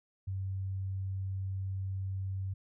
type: tone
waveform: sine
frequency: 95.8 Hz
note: G2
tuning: 39 cents flat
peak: -33 dBFS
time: 0.27-2.54 s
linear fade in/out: 10 ms
effects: none